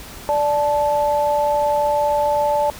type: tone pair together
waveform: sine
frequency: 587.3 / 872.9 Hz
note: D5 / A5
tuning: 0 / -14 cents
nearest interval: perfect fifth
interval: 686 cents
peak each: -18 dBFS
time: 0.29-2.7 s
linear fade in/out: 0 ms
effects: added 53 Hz sine -45 dBFS peak until 2.79 s + pink hiss -37 dBFS RMS until 2.79 s